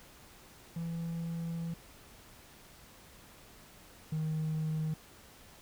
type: tone pair in turn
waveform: triangle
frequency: 166.9 / 156.73 Hz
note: E3 / D#3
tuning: +22 / +13 cents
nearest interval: minor second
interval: 109 cents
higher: first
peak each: -32 / -28 dBFS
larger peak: second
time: 0.76-1.74 / 4.12-4.94 s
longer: first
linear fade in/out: 5 ms
effects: tanh soft clip ceiling -26 dBFS + pink hiss -56 dBFS RMS until 5.61 s